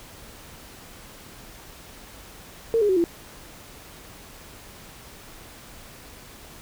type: tone with pitch steps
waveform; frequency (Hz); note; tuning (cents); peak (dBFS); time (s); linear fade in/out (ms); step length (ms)
sine; 456.7 / 414 / 375.3 / 340.2; A#4 / G#4 / F#4 / F4; -36 / -5 / +25 / -45; -17; 2.74-3.04; 0; 75
effects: pink hiss -45 dBFS RMS until 6.61 s